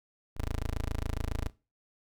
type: tone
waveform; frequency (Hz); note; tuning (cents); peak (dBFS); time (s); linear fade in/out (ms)
15% pulse; 27.25; A0; -16; -25; 0.36-1.5; 20
effects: noise-tail reverb RT60 0.3 s tail -20 dB re dry